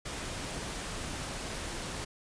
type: noise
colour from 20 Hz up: pink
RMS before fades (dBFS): -38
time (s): 0.05-2.05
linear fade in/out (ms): 10
effects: resampled to 22050 Hz